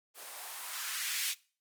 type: noise with band-pass filter sweep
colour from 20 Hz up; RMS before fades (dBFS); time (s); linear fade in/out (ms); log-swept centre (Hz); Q
violet; -38; 0.14-1.35; 50; 500 to 2600; 1.5
effects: noise-tail reverb RT60 0.4 s tail -22 dB re dry + Opus 24 kbps